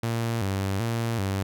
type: tone with vibrato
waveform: sawtooth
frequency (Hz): 106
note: G#2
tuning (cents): +36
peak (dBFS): -21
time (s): 0.03-1.43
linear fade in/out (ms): 5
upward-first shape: square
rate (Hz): 1.3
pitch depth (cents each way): 150
effects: none